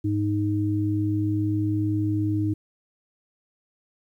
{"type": "tone pair together", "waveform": "sine", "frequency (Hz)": [103.83, 311.1], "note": ["G#2", "D#4"], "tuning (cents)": [0, 0], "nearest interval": "octave + perfect fifth", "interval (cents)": 1900, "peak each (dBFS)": -24, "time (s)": [0.04, 2.54], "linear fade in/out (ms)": 10, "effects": ["10-bit"]}